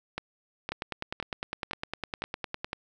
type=two click trains; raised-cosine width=0.3 ms; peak=-16 / -16 dBFS; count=6 / 20; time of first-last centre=0.18-2.731 / 0.72-2.645 s; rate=1.96 / 9.87 Hz; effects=none